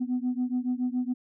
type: beating tone pair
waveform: sine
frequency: 246.9 / 254 Hz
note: B3 / B3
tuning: 0 / +49 cents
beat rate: 7.1 Hz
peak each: -27 / -28 dBFS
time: 0-1.14 s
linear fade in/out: 20 ms
effects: tanh soft clip ceiling -21 dBFS